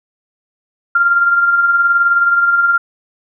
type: tone with tremolo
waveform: sine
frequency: 1391 Hz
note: F6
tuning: 7 cents flat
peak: -7 dBFS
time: 0.95-2.78 s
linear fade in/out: 5 ms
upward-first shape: sine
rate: 19 Hz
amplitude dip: 45%
effects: none